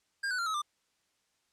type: tone with pitch steps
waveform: square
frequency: 1607 / 1490.7 / 1382.9 / 1282.9 / 1190.1 Hz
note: G6 / F#6 / F6 / E6 / D6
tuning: +43 / +12 / -17 / -47 / +23 cents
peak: -31 dBFS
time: 0.23-0.62 s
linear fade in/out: 10 ms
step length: 78 ms
effects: white hiss -75 dBFS RMS until 1.52 s + low-pass 8000 Hz 12 dB/octave